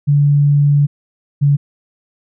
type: tone pair in turn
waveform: sine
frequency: 144.2 / 142.87 Hz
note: D3 / D3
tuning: -31 / -47 cents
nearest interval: unison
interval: 16 cents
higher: first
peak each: -8 dBFS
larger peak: neither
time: 0.07-0.87 / 1.41-1.57 s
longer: first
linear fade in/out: 20 ms
effects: none